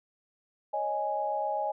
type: chord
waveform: sine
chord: C# suspended second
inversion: none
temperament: equal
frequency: 554.4 / 622.3 / 830.6 Hz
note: C#5 / D#5 / G#5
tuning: 0 / 0 / 0 cents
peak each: -36 / -33 / -30 dBFS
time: 0.73-1.72 s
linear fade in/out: 10 ms
effects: none